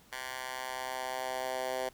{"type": "tone with high-pass filter sweep", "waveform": "10% pulse", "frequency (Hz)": 129.1, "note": "C3", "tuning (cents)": -23, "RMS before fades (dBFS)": -37, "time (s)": [0.12, 1.89], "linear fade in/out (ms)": 5, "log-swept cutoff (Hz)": [1300, 540], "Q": 1.7, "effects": ["pink hiss -61 dBFS RMS until 1.93 s"]}